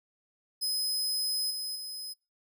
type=tone with level steps; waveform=sawtooth; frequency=5060 Hz; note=D#8; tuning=28 cents sharp; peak=-26 / -31 / -35 dBFS; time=0.61-2.14 s; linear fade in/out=20 ms; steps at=1.5 / 1.75 s; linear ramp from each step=10 ms; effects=noise-tail reverb RT60 0.3 s tail -26 dB re dry